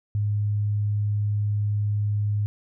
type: tone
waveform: sine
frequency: 103.83 Hz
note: G#2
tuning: in tune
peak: -21 dBFS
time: 0.15-2.46 s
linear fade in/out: 0 ms
effects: none